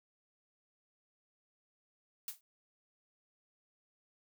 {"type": "noise with exponential decay", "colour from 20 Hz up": "blue", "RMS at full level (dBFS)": -37, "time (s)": [2.28, 2.41], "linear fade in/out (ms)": 1, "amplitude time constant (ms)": 27, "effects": []}